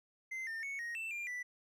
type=tone with pitch steps; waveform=triangle; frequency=2072 / 1809 / 2214 / 1875 / 2665 / 2393 / 1974 Hz; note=C7 / A6 / C#7 / A#6 / E7 / D7 / B6; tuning=-17 / +48 / -3 / +10 / +18 / +32 / -1 cents; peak=-37 dBFS; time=0.31-1.43 s; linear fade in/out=10 ms; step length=160 ms; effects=none